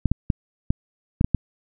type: clicks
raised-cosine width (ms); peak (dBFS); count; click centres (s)
5; -6; 7; 0.057 / 0.116 / 0.302 / 0.705 / 1.211 / 1.245 / 1.347
effects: none